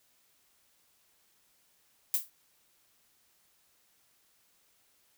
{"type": "noise with exponential decay", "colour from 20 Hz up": "violet", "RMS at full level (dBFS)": -24, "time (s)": [2.14, 2.3], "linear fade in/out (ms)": 1, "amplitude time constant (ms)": 33, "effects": ["white hiss -69 dBFS RMS until 5.17 s"]}